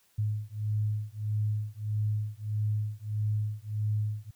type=beating tone pair; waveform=sine; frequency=105.4 / 107 Hz; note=G#2 / A2; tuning=+26 / -48 cents; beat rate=1.6 Hz; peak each=-31 dBFS; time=0.18-4.31 s; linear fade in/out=10 ms; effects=white hiss -67 dBFS RMS until 4.35 s